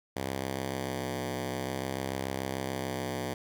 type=ring-modulated tone; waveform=10% pulse; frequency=133.7 Hz; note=C3; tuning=38 cents sharp; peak=-21 dBFS; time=0.16-3.34 s; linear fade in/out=5 ms; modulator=33.3 Hz; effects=none